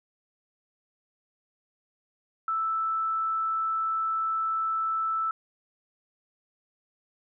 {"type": "tone", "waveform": "sine", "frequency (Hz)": 1318.5, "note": "E6", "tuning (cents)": 0, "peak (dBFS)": -25, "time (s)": [2.48, 5.31], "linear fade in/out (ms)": 2, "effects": []}